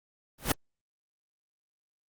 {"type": "noise with exponential growth", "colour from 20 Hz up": "pink", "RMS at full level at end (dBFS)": -20, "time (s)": [0.38, 0.52], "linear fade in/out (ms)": 5, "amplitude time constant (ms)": 30, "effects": ["Opus 24 kbps"]}